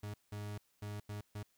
40% pulse tone bursts at uneven times, 103.83 Hz, G#2, in tune, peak -40 dBFS, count 5, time 0.03-0.14 / 0.32-0.58 / 0.82-1 / 1.09-1.21 / 1.35-1.43 s, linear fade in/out 5 ms, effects white hiss -75 dBFS RMS until 1.57 s

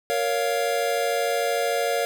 square chord, Bb minor, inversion none, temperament just, 466.2 / 559.4 / 699.2 Hz, Bb4 / Db5 / F5, 0 / +16 / +2 cents, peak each -27 dBFS, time 0.1-2.05 s, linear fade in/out 0 ms, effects none

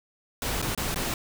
pink noise with dropouts, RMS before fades -29 dBFS, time 0.42-1.14 s, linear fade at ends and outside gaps 1 ms, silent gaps 0.617-0.625 / 0.749-0.776 / 0.944-0.959 s, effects none

